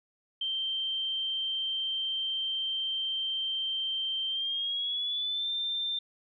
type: tone with pitch glide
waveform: sine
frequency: 3136 to 3582 Hz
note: G7 to A7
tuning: 0 to +30 cents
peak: -29 dBFS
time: 0.41-5.99 s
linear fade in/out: 5 ms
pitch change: +230 cents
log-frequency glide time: 4.28-5.5 s
effects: none